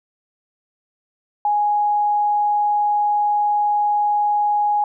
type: tone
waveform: sine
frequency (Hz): 830.6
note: G#5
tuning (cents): 0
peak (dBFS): -15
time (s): 1.45-4.84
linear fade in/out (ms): 2
effects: none